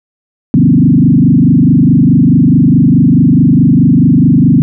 sine tone with frequency modulation, 204.7 Hz, G#3, 25 cents flat, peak -3 dBFS, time 0.54-4.62 s, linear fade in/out 0 ms, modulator 24.7 Hz, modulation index 3, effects none

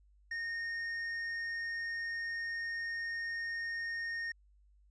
sine tone with hard clipping, 1844 Hz, A#6, 19 cents flat, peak -37 dBFS, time 0.31-4.32 s, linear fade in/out 5 ms, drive 5 dB, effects added 50 Hz sine -62 dBFS peak until 4.9 s + resampled to 24000 Hz

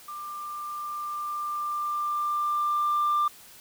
sine tone with level ramp, 1189 Hz, D6, 21 cents sharp, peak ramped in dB -35 to -19 dBFS, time 0.08-3.28 s, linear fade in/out 5 ms, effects tanh soft clip ceiling -19 dBFS + white hiss -50 dBFS RMS until 3.6 s

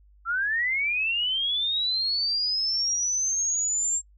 sine linear sweep, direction up, 1322 to 7470 Hz, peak -23 dBFS, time 0.25-4.02 s, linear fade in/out 50 ms, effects noise-tail reverb RT60 0.1 s tail -24 dB re dry + added 50 Hz sine -53 dBFS peak until 4.17 s

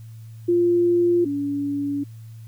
sine tone pair in turn, 348 / 284.2 Hz, F4 / C#4, -6 / +43 cents, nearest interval major third, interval 351 cents, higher first, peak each -15 / -22 dBFS, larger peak first, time 0.48-1.25 / 1.25-2.04 s, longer second, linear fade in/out 10 ms, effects added 112 Hz sine -37 dBFS peak until 2.47 s + white hiss -59 dBFS RMS until 2.47 s

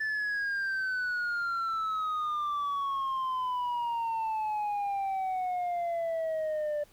sine exponential sweep, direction down, 1756 to 587.3 Hz, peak -26 dBFS, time 0-6.84 s, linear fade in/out 10 ms, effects tanh soft clip ceiling -28 dBFS + pink hiss -61 dBFS RMS until 6.92 s

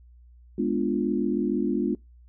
sine chord, G# diminished seventh, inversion none, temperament equal, 207.7 / 246.9 / 293.7 / 349.2 Hz, G#3 / B3 / D4 / F4, 0 / 0 / 0 / 0 cents, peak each -28 dBFS, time 0.58-1.95 s, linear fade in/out 5 ms, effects noise-tail reverb RT60 0.2 s tail -25 dB re dry + added 60 Hz sine -49 dBFS peak until 2.28 s

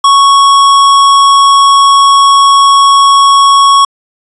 sine tone with tanh clipping, 1108.7 Hz, C#6, in tune, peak -4 dBFS, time 0.04-3.85 s, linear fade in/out 5 ms, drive 18 dB, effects resampled to 24000 Hz

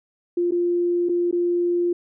sine tone with dropouts, 349.2 Hz, F4, in tune, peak -18 dBFS, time 0.37-1.93 s, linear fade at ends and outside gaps 5 ms, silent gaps 0.51-0.519 / 1.088-1.093 / 1.312-1.326 s, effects none

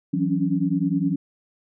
sine tone cluster, 165 / 185.2 / 274.2 / 283.9 Hz, E3 / F#3 / C#4 / C#4, +2 / +2 / -19 / +41 cents, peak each -25 dBFS, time 0.13-1.16 s, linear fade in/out 10 ms, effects none

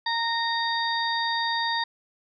harmonic tone with a mistuned harmonic, 925 Hz, A#5, 14 cents flat, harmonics 1 / 2 / 4 / 5, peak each -27 / -29 / -30 / -33 dBFS, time 0.06-1.84 s, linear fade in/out 5 ms, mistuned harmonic 5, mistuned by +16 cents, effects none

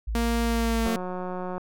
sine tone, 55.1 Hz, A1, 3 cents sharp, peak -26 dBFS, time 0.07-0.88 s, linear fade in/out 10 ms
sawtooth tone with pitch glide, 233.1 to 227 Hz, A#3 to A#3, 0 to -46 cents, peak -20 dBFS, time 0.15-0.96 s, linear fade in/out 2 ms, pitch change -46 cents, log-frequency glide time 0.43-0.84 s
click train, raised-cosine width 1 ms, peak -20 dBFS, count 132, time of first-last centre 0.86-1.58 s, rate 182 Hz
effects none

